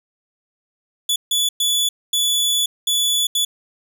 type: tone bursts at uneven times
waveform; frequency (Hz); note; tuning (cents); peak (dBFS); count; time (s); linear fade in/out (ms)
sawtooth; 3442; A7; -39; -13; 6; 1.09-1.16 / 1.31-1.49 / 1.6-1.89 / 2.13-2.66 / 2.87-3.27 / 3.35-3.45; 5
effects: none